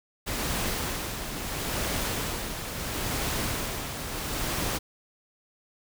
pink noise with tremolo, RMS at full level -29 dBFS, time 0.26-4.79 s, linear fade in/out 20 ms, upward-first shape sine, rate 0.74 Hz, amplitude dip 50%, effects none

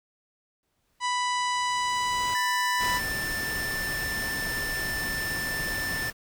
pink noise with exponential growth, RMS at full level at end -38 dBFS, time 0.63-2.34 s, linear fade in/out 1 ms, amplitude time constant 370 ms
harmonic tone, 989 Hz, B5, 2 cents sharp, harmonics 1 / 2 / 3 / 4 / 5 / 6 / 7 / 8 / 9, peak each -26 / -32 / -36 / -38 / -40 / -42 / -43 / -44 / -45 dBFS, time 1-3.01 s, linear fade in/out 50 ms
square tone, 1772 Hz, A6, 12 cents sharp, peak -30 dBFS, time 2.35-6.1 s, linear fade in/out 0 ms
pink noise, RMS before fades -35 dBFS, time 2.78-6.13 s, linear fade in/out 50 ms
effects none

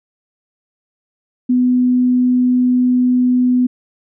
sine tone, 249.8 Hz, B3, 20 cents sharp, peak -10 dBFS, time 1.49-3.67 s, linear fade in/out 10 ms, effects none

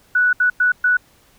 sine tone bursts at uneven times, 1477 Hz, F#6, 3 cents flat, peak -12 dBFS, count 4, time 0.15-0.33 / 0.4-0.5 / 0.6-0.72 / 0.84-0.97 s, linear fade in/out 5 ms, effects pink hiss -54 dBFS RMS until 1.38 s

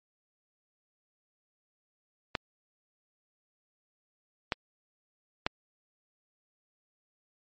clicks, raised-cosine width 0.3 ms, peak -11 dBFS, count 3, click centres 2.352 / 4.522 / 5.465 s, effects MP3 32 kbps

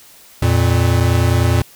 square tone pair together, 86.55 / 116.54 Hz, F2 / A#2, -15 / 0 cents, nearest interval perfect fourth, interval 515 cents, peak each -15 dBFS, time 0.42-1.62 s, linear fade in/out 5 ms, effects white hiss -44 dBFS RMS until 1.75 s

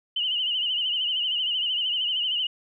sine tone with vibrato, 2960 Hz, F#7, in tune, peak -23 dBFS, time 0.16-2.47 s, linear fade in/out 5 ms, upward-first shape sine, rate 13 Hz, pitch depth 77 cents each way, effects none

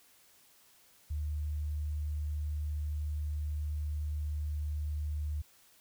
sine tone, 75 Hz, D2, 37 cents sharp, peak -32 dBFS, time 1.1-5.42 s, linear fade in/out 10 ms, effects white hiss -63 dBFS RMS until 5.8 s

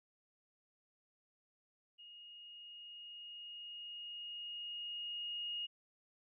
sine tone with level ramp, 2864 Hz, F7, 43 cents sharp, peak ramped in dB -53 to -38 dBFS, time 1.98-5.67 s, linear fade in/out 20 ms, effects none

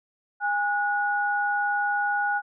sine tone pair together, 818 / 1457.5 Hz, G#5 / F#6, -26 / -26 cents, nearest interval minor seventh, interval 1000 cents, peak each -25 dBFS, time 0.4-2.42 s, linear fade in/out 50 ms, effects none

